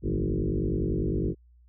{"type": "tone with frequency modulation", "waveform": "sine", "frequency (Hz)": 118.9, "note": "A#2", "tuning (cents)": 35, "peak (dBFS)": -24, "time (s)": [0.02, 1.35], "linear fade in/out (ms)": 50, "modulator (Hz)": 49.9, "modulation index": 5.8, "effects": ["added 60 Hz sine -54 dBFS peak until 1.68 s"]}